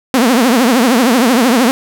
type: tone with vibrato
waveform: sawtooth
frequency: 244 Hz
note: B3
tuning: 21 cents flat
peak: -4 dBFS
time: 0.14-1.71 s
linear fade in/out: 0 ms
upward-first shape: triangle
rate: 13 Hz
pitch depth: 220 cents each way
effects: none